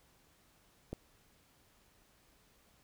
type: click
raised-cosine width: 2 ms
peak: -26 dBFS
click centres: 0.93 s
effects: pink hiss -68 dBFS RMS until 2.83 s